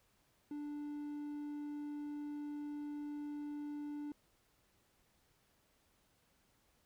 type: tone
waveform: triangle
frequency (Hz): 293.7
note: D4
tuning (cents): 0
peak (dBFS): -39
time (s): 0.51-4.12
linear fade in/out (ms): 2
effects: pink hiss -74 dBFS RMS until 6.85 s